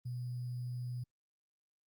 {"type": "tone with sample-and-hold", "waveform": "sine", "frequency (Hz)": 123.3, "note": "B2", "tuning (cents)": -2, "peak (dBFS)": -37, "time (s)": [0.05, 1.04], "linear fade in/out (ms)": 10, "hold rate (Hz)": 4900, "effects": ["Opus 32 kbps"]}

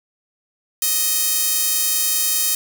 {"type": "tone with high-pass filter", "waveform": "sawtooth", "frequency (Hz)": 625, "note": "D#5", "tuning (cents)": 8, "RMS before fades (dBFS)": -19, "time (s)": [0.82, 2.55], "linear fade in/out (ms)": 2, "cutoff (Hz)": 7800, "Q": 0.58, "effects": []}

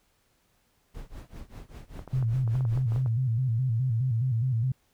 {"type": "noise with tremolo", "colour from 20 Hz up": "brown", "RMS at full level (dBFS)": -38, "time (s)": [0.94, 3.09], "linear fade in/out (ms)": 10, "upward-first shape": "triangle", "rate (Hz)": 5.1, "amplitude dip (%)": 100}
{"type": "clicks", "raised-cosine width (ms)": 1, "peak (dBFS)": -28, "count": 11, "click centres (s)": [1.992, 2.077, 2.226, 2.477, 2.554, 2.608, 2.652, 2.775, 2.921, 2.961, 3.061]}
{"type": "tone with vibrato", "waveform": "sine", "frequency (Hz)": 121.3, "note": "B2", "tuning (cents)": -31, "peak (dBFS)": -23, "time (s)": [2.13, 4.72], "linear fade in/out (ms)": 5, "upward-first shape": "square", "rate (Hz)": 4.8, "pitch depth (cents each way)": 120}
{"effects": ["pink hiss -69 dBFS RMS until 4.93 s"]}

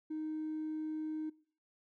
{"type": "tone with hard clipping", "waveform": "sine", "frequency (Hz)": 311.1, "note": "D#4", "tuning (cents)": 0, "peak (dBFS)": -37, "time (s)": [0.1, 1.3], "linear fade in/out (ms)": 10, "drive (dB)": 1, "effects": ["noise-tail reverb RT60 0.5 s tail -22 dB re dry"]}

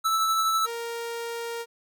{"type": "tone with tremolo", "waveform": "square", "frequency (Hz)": 1315, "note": "E6", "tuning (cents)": -5, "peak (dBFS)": -21, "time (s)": [0.04, 0.67], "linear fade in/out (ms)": 20, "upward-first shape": "triangle", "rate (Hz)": 12, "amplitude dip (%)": 30}
{"type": "tone", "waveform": "sawtooth", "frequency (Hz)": 466.2, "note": "A#4", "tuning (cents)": 0, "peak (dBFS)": -27, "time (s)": [0.64, 1.66], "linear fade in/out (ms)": 50}
{"effects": []}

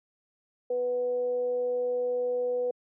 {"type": "tone with frequency modulation", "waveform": "sine", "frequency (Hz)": 493.9, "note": "B4", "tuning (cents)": 0, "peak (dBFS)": -25, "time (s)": [0.7, 2.71], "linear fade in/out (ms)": 5, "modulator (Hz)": 246, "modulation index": 0.22, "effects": ["high-pass 300 Hz 12 dB/octave"]}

